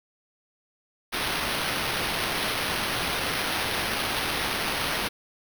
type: noise with sample-and-hold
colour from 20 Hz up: white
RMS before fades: -28 dBFS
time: 1.12-5.09 s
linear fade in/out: 20 ms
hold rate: 7350 Hz
effects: none